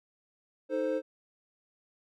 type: chord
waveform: triangle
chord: A diminished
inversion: second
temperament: equal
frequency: 311.1 / 440 / 523.3 Hz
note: Eb4 / A4 / C5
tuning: 0 / 0 / 0 cents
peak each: -32 / -33 / -28 dBFS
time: 0.69-1.02 s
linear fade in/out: 50 ms
effects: none